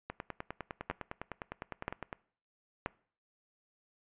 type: two click trains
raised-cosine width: 0.5 ms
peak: -18 / -23 dBFS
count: 3 / 21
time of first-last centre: 0.9-2.861 / 0.1-2.128 s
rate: 1.02 / 9.86 Hz
effects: noise-tail reverb RT60 0.5 s tail -22 dB re dry + resampled to 8000 Hz